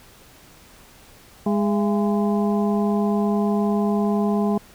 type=harmonic tone with a mistuned harmonic; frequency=205.5 Hz; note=G#3; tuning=18 cents flat; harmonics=1 / 2 / 3 / 4 / 5; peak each=-19 / -25 / -29 / -31 / -33 dBFS; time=1.46-4.58 s; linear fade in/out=5 ms; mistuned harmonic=3; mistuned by=+150 cents; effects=pink hiss -49 dBFS RMS until 4.74 s